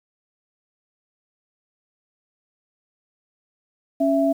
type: tone pair together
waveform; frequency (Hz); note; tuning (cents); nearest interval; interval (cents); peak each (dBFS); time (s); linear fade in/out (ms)
sine; 277.8 / 662; C#4 / E5; +4 / +7; octave + minor third; 1503; -19; 4-4.33; 10
effects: 8-bit